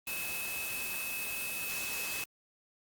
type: tone in noise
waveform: sine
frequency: 2585 Hz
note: E7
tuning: 34 cents flat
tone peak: -38 dBFS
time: 0.07-2.24 s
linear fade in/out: 2 ms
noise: white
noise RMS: -38 dBFS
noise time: 0.07-2.24 s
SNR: -3 dB
effects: Opus 32 kbps